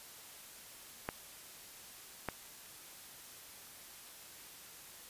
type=clicks; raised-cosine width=0.5 ms; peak=-20 dBFS; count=2; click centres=1.089 / 2.287 s; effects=white hiss -53 dBFS RMS until 5.09 s + resampled to 32000 Hz